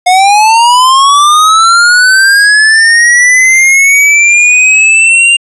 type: linear sweep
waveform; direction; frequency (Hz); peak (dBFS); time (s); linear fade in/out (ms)
square; up; 716 to 2801; -3; 0.06-5.37; 10
effects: resampled to 24000 Hz